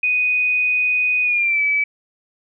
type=tone with pitch glide; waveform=sine; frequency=2489 to 2296 Hz; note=D#7 to D7; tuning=0 to -40 cents; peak=-15 dBFS; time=0.03-1.84 s; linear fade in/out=5 ms; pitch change=-140 cents; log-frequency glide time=1.23-1.62 s; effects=none